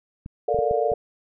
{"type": "clicks", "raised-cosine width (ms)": 5, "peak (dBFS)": -23, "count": 5, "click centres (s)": [0.261, 0.545, 0.589, 0.711, 0.918]}
{"type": "chord", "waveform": "sine", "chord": "Bb major seventh", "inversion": "third", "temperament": "equal with one note detuned", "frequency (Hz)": [440, 466.2, 587.3, 708.2], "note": ["A4", "Bb4", "D5", "F5"], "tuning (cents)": [0, 0, 0, 24], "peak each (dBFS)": -25, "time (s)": [0.48, 0.94], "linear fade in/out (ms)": 5}
{"effects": []}